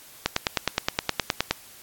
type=click train; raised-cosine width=0.2 ms; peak=-3 dBFS; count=13; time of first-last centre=0.26-1.51 s; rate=9.6 Hz; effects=white hiss -48 dBFS RMS until 1.82 s + AAC 64 kbps